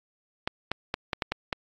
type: clicks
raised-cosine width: 0.3 ms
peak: -11 dBFS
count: 7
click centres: 0.475 / 0.716 / 0.941 / 1.132 / 1.222 / 1.32 / 1.528 s
effects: AAC 64 kbps